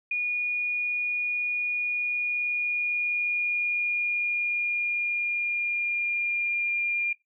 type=tone with pitch glide; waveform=sine; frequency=2446 to 2403 Hz; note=D#7 to D7; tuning=-30 to +39 cents; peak=-24 dBFS; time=0.11-7.13 s; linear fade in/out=5 ms; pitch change=-31 cents; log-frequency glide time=1.74-6.76 s; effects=noise-tail reverb RT60 0.2 s tail -21 dB re dry